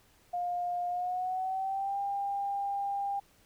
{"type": "tone with pitch glide", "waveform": "sine", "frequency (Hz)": [708, 799.3], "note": ["F5", "G5"], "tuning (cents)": [23, 33], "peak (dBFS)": -30, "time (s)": [0.33, 3.2], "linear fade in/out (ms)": 10, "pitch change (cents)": 210, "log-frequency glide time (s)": [0.88, 1.99], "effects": ["pink hiss -64 dBFS RMS until 3.45 s"]}